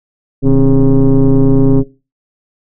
sine tone with frequency modulation, 126.5 Hz, B2, 42 cents sharp, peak -3 dBFS, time 0.42-1.84 s, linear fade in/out 50 ms, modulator 141 Hz, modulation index 1.7, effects noise-tail reverb RT60 0.3 s tail -20 dB re dry + tanh soft clip ceiling -3 dBFS

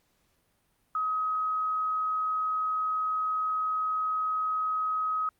sine tone, 1267 Hz, D#6, 31 cents sharp, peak -26 dBFS, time 0.95-5.29 s, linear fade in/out 2 ms, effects pink hiss -71 dBFS RMS until 5.39 s + Opus 48 kbps

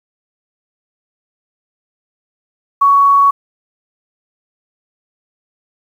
sine tone, 1119 Hz, C#6, 16 cents sharp, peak -6 dBFS, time 2.81-3.31 s, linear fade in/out 10 ms, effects 7-bit

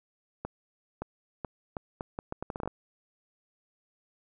accelerating click train, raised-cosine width 1 ms, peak -20 dBFS, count 14, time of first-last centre 0.45-2.676 s, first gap 570 ms, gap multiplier 0.75, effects none

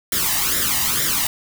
white noise with flanger, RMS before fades -20 dBFS, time 0.12-1.27 s, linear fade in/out 2 ms, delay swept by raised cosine 0.55 to 1.06 ms, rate 2.2 Hz, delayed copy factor +0.75, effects none

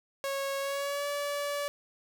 sawtooth tone with pitch glide, 550 to 575.3 Hz, C#5 to D5, -14 to -36 cents, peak -27 dBFS, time 0.24-1.68 s, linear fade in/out 0 ms, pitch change +78 cents, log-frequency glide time 0.59-1.07 s, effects none

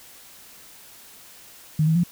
sine tone with pitch steps, 154.6 / 160.3 / 173.9 Hz, D#3 / E3 / F3, -11 / -48 / -7 cents, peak -16 dBFS, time 1.79-2.036 s, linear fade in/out 5 ms, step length 82 ms, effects white hiss -47 dBFS RMS until 2.11 s

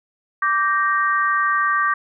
sine chord, G minor, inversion second, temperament equal with one note detuned, 1165.2 / 1568 / 1864.7 Hz, D6 / G6 / Bb6, -14 / 0 / 0 cents, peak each -18 / -22 / -23 dBFS, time 0.42-1.94 s, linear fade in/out 5 ms, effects none

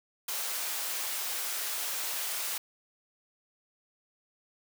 white high-pass noise, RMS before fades -34 dBFS, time 0.28-2.58 s, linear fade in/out 5 ms, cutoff 570 Hz, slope 12 dB/octave, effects none

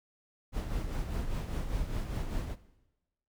brown noise with tremolo, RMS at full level -32 dBFS, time 0.52-2.56 s, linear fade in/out 50 ms, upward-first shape sine, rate 5 Hz, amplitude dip 50%, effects noise-tail reverb RT60 1.0 s tail -17 dB re dry

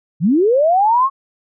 sine linear sweep, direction up, 138.59 to 1111 Hz, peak -10 dBFS, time 0.2-1.1 s, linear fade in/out 50 ms, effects none

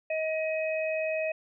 harmonic tone, 632 Hz, D#5, 27 cents sharp, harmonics 1 / 3 / 4, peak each -28 / -43 / -34 dBFS, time 0.1-1.32 s, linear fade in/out 5 ms, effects none

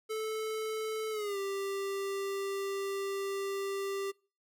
square tone with pitch glide, 436.8 to 393.7 Hz, A4 to G4, -13 to +8 cents, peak -34 dBFS, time 0.09-4.12 s, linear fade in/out 20 ms, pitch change -179 cents, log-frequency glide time 1.11-1.38 s, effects noise-tail reverb RT60 0.4 s tail -26 dB re dry

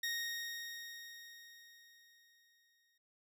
20% pulse tone with exponential decay, 1864.7 Hz, A#6, in tune, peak -30 dBFS, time 0.03-2.98 s, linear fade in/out 5 ms, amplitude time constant 640 ms, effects none

